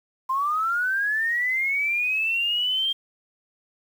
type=linear sweep; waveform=sine; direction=up; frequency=1031 to 3200 Hz; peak=-21 dBFS; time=0.29-2.93 s; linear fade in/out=10 ms; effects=8-bit